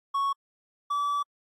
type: tone pair in turn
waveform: triangle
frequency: 1108.7 / 1152 Hz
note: C#6 / D6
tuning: 0 / -34 cents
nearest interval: minor second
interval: 66 cents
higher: second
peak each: -22 / -23 dBFS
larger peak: first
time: 0.14-0.33 / 0.9-1.23 s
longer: second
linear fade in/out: 10 ms
effects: AAC 48 kbps